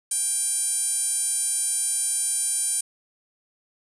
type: tone with band-pass filter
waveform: 5% pulse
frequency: 793 Hz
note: G5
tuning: 20 cents sharp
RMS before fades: -25 dBFS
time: 0.11-2.81 s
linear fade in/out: 5 ms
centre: 9400 Hz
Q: 6.5
effects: none